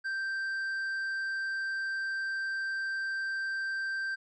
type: tone with tanh clipping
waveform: sine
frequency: 1568 Hz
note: G6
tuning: in tune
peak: -32 dBFS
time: 0.04-4.16 s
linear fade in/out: 20 ms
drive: 5 dB
effects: none